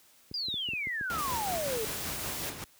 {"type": "clicks", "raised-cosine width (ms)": 3, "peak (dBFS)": -30, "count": 11, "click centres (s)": [0.314, 0.485, 0.541, 0.688, 0.735, 0.871, 1.011, 1.186, 1.28, 1.337, 1.771]}
{"type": "exponential sweep", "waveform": "sine", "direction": "down", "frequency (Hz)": [4979, 420], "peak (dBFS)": -31, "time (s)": [0.34, 1.85], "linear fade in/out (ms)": 2}
{"type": "noise with tremolo", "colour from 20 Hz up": "pink", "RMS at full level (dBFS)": -37, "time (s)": [1.1, 2.64], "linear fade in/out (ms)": 0, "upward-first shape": "sine", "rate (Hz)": 5.3, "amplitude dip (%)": 50}
{"type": "noise", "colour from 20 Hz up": "white", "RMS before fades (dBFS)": -38, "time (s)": [1.18, 2.5], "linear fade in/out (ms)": 5}
{"effects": ["white hiss -61 dBFS RMS until 2.79 s", "high-pass 60 Hz 12 dB/octave"]}